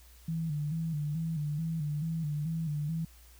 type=tone with vibrato; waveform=sine; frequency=155.56 Hz; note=D#3; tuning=in tune; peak=-30 dBFS; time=0.28-3.05 s; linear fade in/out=5 ms; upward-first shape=square; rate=2.3 Hz; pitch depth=82 cents each way; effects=added 60 Hz sine -54 dBFS peak until 3.39 s + white hiss -60 dBFS RMS until 3.39 s